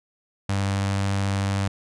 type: tone with notch filter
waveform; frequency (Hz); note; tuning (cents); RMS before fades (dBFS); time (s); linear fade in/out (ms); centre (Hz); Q
sawtooth; 98.5; G2; +9; -24; 0.49-1.68; 5; 370; 1.7
effects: resampled to 22050 Hz